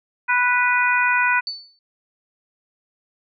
harmonic tone, 493 Hz, B4, 3 cents flat, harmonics 2 / 3 / 4 / 5, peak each -21 / -19 / -24 / -22 dBFS, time 0.28-1.41 s, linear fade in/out 20 ms
sine tone with exponential decay, 4497 Hz, C#8, 24 cents sharp, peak -22 dBFS, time 1.47-1.79 s, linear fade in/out 1 ms, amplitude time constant 69 ms
effects none

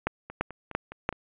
two click trains, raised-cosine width 0.5 ms, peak -24 / -10 dBFS, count 5 / 4, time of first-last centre 0.3-1.126 / 0.07-1.09 s, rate 4.84 / 2.94 Hz, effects resampled to 8000 Hz + 7-bit

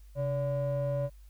triangle ring-modulated tone, 218.9 Hz, A3, 9 cents flat, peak -23 dBFS, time 0.15-1.1 s, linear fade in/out 50 ms, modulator 353 Hz, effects added 50 Hz sine -49 dBFS peak until 1.29 s + white hiss -68 dBFS RMS until 1.29 s

